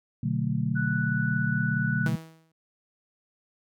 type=chord; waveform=sine; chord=B minor seventh; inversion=none; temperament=just; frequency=123.47 / 148.16 / 185.21 / 222.2 Hz; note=B2 / D3 / F#3 / A3; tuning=0 / +16 / +2 / +17 cents; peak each=-29 / -29 / -31 / -31 dBFS; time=0.23-2.16 s; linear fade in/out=5 ms
type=tone; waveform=sine; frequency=1480 Hz; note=F#6; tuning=in tune; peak=-29 dBFS; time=0.75-2.09 s; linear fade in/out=20 ms
type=tone with exponential decay; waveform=sawtooth; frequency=161.6 Hz; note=E3; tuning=34 cents flat; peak=-25 dBFS; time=2.06-2.52 s; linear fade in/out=2 ms; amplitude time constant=100 ms
effects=none